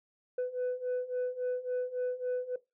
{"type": "beating tone pair", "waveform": "sine", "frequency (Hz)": [497.6, 501.2], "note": ["B4", "B4"], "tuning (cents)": [13, 25], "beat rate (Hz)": 3.6, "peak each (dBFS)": [-33, -31], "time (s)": [0.38, 2.56], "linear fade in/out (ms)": 5, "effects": ["noise-tail reverb RT60 0.2 s tail -18 dB re dry", "tanh soft clip ceiling -28 dBFS"]}